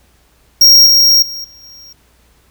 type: tone with level steps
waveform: square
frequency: 5588 Hz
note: F8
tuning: in tune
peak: -3 / -6 / -23 / -38 / -35 dBFS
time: 0.61-1.93 s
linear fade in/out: 5 ms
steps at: 0.86 / 1.22 / 1.44 / 1.63 s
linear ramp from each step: 5 ms
effects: added 60 Hz sine -53 dBFS peak until 2.5 s + pink hiss -53 dBFS RMS until 2.5 s